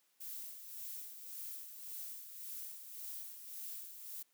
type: noise with tremolo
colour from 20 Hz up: violet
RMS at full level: -45 dBFS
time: 0.2-4.23 s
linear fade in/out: 10 ms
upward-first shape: sine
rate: 1.8 Hz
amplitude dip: 55%
effects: white hiss -75 dBFS RMS until 4.33 s + high-pass 200 Hz 12 dB/octave